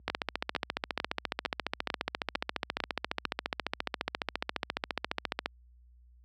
two click trains, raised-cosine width 0.3 ms, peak -14 / -13 dBFS, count 8 / 79, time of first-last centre 0.1-3.253 / 0.08-5.459 s, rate 2.22 / 14.5 Hz, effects added 60 Hz sine -35 dBFS peak until 6.24 s + high-pass 200 Hz 12 dB/octave

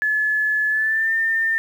sine tone with pitch glide, 1717 to 1804.4 Hz, A6 to A6, -43 to +43 cents, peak -17 dBFS, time 0.02-1.58 s, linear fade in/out 0 ms, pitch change +86 cents, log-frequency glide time 0.69-1.12 s, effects 8-bit

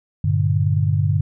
sine chord, G minor, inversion none, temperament equal, 98 / 116.54 / 146.83 Hz, G2 / Bb2 / D3, 0 / 0 / 0 cents, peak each -18 / -23 / -19 dBFS, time 0.24-1.21 s, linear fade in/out 5 ms, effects none

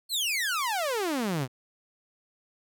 sawtooth exponential sweep, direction down, 4416 to 119.1 Hz, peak -23 dBFS, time 0.09-1.48 s, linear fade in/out 50 ms, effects none

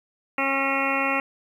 harmonic tone, 272.5 Hz, C#4, 29 cents flat, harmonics 1 / 2 / 3 / 4 / 5 / 7 / 8 / 9 / 10, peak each -30 / -30 / -30 / -30 / -30 / -30 / -30 / -30 / -30 dBFS, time 0.38-1.2 s, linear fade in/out 2 ms, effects 9-bit

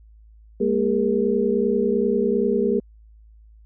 sine tone cluster, 205 / 235.1 / 406.9 / 469.6 Hz, G#3 / A#3 / G#4 / A#4, -22 / +15 / -35 / +13 cents, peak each -25 / -24 / -21 / -24 dBFS, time 0.6-2.8 s, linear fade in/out 10 ms, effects added 54 Hz sine -46 dBFS peak until 3.65 s

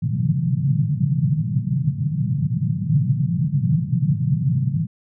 pink band-pass noise, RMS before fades -20 dBFS, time 0.02-4.87 s, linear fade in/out 20 ms, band 120 to 170 Hz, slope 48 dB/octave, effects none

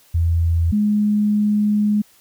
sine tone pair in turn, 83.7 / 209 Hz, E2 / G#3, +27 / +11 cents, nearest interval octave + major third, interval 1584 cents, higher second, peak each -14 dBFS, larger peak neither, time 0.14-0.72 / 0.72-2.02 s, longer second, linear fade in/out 10 ms, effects white hiss -53 dBFS RMS until 2.2 s

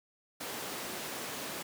pink high-pass noise, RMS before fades -40 dBFS, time 0.4-1.63 s, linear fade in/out 10 ms, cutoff 240 Hz, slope 12 dB/octave, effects none

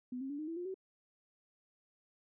sine tone with pitch steps, 250 / 267.9 / 287.2 / 307.8 / 329.9 / 353.6 / 378.9 Hz, B3 / C4 / D4 / D#4 / E4 / F4 / F#4, +21 / +41 / -39 / -19 / +1 / +22 / +41 cents, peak -38 dBFS, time 0.12-0.743 s, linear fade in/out 5 ms, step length 89 ms, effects none

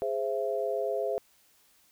sine chord, Ab augmented, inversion none, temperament equal with one note detuned, 415.3 / 523.3 / 668.1 Hz, Ab4 / C5 / E5, 0 / 0 / +23 cents, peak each -32 dBFS, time 0.02-1.18 s, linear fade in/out 0 ms, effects white hiss -64 dBFS RMS until 1.91 s

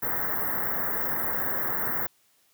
white band-stop noise, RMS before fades -28 dBFS, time 0.02-2.07 s, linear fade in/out 10 ms, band 2000 to 14000 Hz, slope 96 dB/octave, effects white hiss -65 dBFS RMS until 2.53 s + high-pass 80 Hz 12 dB/octave

